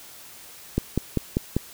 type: click train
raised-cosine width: 3 ms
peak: -8 dBFS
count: 5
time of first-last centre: 0.78-1.566 s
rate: 5.09 Hz
effects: white hiss -45 dBFS RMS until 1.73 s